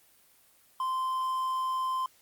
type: tone with quantisation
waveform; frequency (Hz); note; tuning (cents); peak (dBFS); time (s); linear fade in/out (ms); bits
triangle; 1039; C6; -12; -26; 0.8-2.06; 2; 9
effects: white hiss -62 dBFS RMS until 2.21 s + Opus 24 kbps